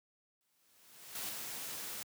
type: noise with exponential growth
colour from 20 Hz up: white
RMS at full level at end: -42 dBFS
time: 0.41-1.29 s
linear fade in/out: 0 ms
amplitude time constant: 190 ms
type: noise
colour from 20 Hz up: white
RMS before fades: -43 dBFS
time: 1.15-2.03 s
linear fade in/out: 2 ms
effects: high-pass 100 Hz 12 dB/octave